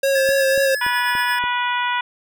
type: tone with vibrato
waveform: square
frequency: 541 Hz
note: C#5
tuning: 42 cents flat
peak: -16 dBFS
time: 0.03-0.75 s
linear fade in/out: 5 ms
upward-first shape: sine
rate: 3.9 Hz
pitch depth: 24 cents each way
type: tone with tremolo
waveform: square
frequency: 1706 Hz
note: G#6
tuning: 46 cents sharp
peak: -21 dBFS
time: 0.15-1.39 s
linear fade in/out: 5 ms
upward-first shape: triangle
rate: 8.8 Hz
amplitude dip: 50%
type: click train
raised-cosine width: 2 ms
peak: -21 dBFS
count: 5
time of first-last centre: 0.29-1.439 s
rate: 3.48 Hz
type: harmonic tone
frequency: 489.1 Hz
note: B4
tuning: 17 cents flat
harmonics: 2 / 3 / 4 / 5 / 6 / 7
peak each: -21 / -25 / -27 / -29 / -31 / -32 dBFS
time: 0.81-2.01 s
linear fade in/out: 5 ms
effects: none